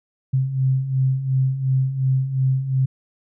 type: beating tone pair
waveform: sine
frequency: 130 / 132.8 Hz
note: C3 / C3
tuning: -11 / +26 cents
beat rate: 2.8 Hz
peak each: -24 / -18 dBFS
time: 0.33-2.86 s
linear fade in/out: 10 ms
effects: none